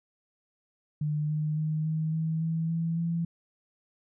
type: tone with pitch steps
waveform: sine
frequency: 150.5 / 152.87 / 155.27 / 157.71 / 160.19 / 162.71 / 165.26 / 167.86 Hz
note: D3 / D#3 / D#3 / D#3 / E3 / E3 / E3 / E3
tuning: +43 / -30 / -3 / +24 / -49 / -22 / +5 / +32 cents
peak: -26 dBFS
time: 1.01-3.25 s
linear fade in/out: 5 ms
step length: 280 ms
effects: none